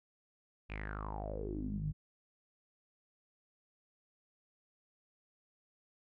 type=tone with low-pass filter sweep; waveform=sawtooth; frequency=51.91 Hz; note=G#1; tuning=in tune; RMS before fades=-40 dBFS; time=0.69-1.93 s; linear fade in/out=20 ms; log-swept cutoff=2600 to 130 Hz; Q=8.8; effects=none